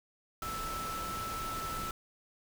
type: tone in noise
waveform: sine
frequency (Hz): 1318.5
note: E6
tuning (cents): 0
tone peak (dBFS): -37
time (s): 0.42-1.91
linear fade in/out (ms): 2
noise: pink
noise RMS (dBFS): -41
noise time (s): 0.42-1.91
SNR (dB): +1
effects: none